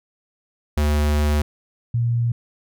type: tone pair in turn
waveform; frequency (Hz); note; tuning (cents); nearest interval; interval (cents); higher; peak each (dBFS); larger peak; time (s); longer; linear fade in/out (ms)
square / sine; 74.4 / 118.1; D2 / A#2; +23 / +23; minor sixth; 800; second; -17; neither; 0.77-1.42 / 1.94-2.32; first; 5
effects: none